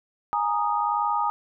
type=chord; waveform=sine; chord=Ab suspended second; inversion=none; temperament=equal with one note detuned; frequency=830.6 / 932.3 / 1239.5 Hz; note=Ab5 / Bb5 / Eb6; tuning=0 / 0 / -7 cents; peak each=-26 dBFS; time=0.33-1.3 s; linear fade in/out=0 ms; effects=none